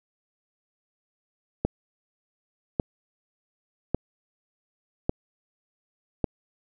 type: click train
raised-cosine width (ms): 2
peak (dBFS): -9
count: 5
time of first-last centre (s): 1.65-6.242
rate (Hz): 0.871
effects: none